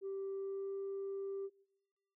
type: tone with pitch glide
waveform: sine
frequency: 390 to 392.5 Hz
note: G4 to G4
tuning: -9 to +2 cents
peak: -37 dBFS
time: 0.01-1.5 s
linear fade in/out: 50 ms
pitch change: +11 cents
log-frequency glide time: 0.33-0.75 s
effects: noise-tail reverb RT60 1.0 s tail -24 dB re dry + tanh soft clip ceiling -36 dBFS